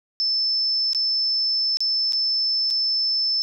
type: tone with dropouts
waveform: sine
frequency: 5274 Hz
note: E8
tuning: in tune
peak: -19 dBFS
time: 0.2-3.42 s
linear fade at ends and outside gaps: 0 ms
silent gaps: 0.932-0.948 / 1.771-1.805 / 2.123-2.132 / 2.703-2.708 s
effects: none